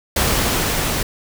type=noise with level ramp; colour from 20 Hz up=pink; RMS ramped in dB=-17 to -21 dBFS; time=0.16-1.03 s; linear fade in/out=5 ms; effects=none